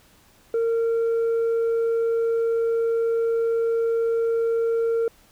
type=tone with tanh clipping; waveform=sine; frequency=459 Hz; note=A#4; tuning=27 cents flat; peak=-20 dBFS; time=0.54-5.08 s; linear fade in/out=2 ms; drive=2 dB; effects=pink hiss -56 dBFS RMS until 5.31 s